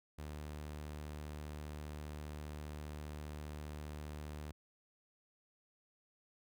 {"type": "tone", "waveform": "sawtooth", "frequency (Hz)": 75, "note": "D2", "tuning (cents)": 37, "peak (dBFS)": -40, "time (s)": [0.18, 4.52], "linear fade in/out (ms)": 10, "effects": []}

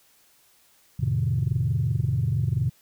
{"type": "chord", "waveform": "sine", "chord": "F dominant seventh", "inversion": "none", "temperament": "equal", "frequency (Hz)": [87.31, 110, 130.81, 155.56], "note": ["F2", "A2", "C3", "Eb3"], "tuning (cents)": [0, 0, 0, 0], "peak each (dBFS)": [-29, -25, -24, -29], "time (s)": [0.99, 2.7], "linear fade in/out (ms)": 10, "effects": ["tanh soft clip ceiling -14 dBFS", "white hiss -60 dBFS RMS until 2.81 s"]}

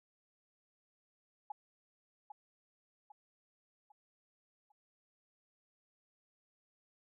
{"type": "tone with echo", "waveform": "sine", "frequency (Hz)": 834, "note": "G#5", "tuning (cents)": 7, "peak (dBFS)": -38, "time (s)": [1.5, 1.52], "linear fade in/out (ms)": 5, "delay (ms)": 800, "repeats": 4, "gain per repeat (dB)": -7, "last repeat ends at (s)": 4.72, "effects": []}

